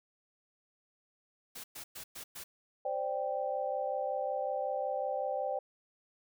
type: noise bursts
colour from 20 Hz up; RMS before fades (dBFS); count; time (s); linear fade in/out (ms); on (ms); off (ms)
white; -45; 5; 1.55-2.44; 10; 90; 110
type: chord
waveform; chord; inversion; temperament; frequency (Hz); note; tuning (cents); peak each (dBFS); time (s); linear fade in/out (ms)
sine; C suspended second; none; just; 523.3 / 588.7 / 784.9; C5 / D5 / G5; 0 / +4 / +2; -36; 2.85-5.59; 5
effects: none